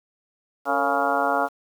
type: harmonic tone with a mistuned harmonic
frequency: 140 Hz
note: C#3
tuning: 18 cents sharp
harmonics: 2 / 3 / 4 / 5 / 6 / 7 / 8 / 9 / 10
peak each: -31 / -31 / -28 / -25 / -26 / -31 / -29 / -31 / -27 dBFS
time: 0.65-1.49 s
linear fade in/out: 50 ms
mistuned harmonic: 3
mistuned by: +130 cents
effects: 8-bit